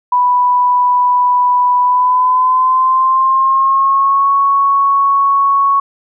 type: tone with pitch glide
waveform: sine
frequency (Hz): 987.8 to 1108.8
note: B5 to C#6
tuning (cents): 0 to 0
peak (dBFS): -8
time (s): 0.12-5.8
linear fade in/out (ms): 5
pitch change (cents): +200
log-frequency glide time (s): 1.8-4.3
effects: none